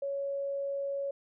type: tone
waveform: sine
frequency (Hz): 557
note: C#5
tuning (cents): +8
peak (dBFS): -31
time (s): 0.02-1.11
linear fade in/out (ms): 5
effects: none